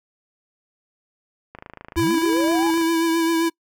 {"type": "click train", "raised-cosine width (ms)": 0.5, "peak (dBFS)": -22, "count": 35, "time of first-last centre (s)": [1.55, 2.814], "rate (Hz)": 26.9}
{"type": "linear sweep", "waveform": "sine", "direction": "up", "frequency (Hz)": [54.6, 880], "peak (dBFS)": -24, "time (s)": [1.96, 2.71], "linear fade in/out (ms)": 5}
{"type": "tone with vibrato", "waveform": "square", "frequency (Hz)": 330.2, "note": "E4", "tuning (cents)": 3, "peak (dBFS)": -18, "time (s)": [1.96, 3.5], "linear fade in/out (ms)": 20, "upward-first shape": "triangle", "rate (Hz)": 7.6, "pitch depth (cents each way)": 32}
{"effects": ["noise-tail reverb RT60 0.1 s tail -26 dB re dry"]}